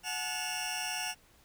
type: tone cluster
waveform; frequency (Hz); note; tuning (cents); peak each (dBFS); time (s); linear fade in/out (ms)
20% pulse; 732 / 862 / 2732 / 2897; F#5 / A5 / F7 / F#7; -19 / -36 / -39 / -37; -35 / -36 / -33 / -35; 0.03-1.15; 50
effects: pink hiss -63 dBFS RMS until 1.44 s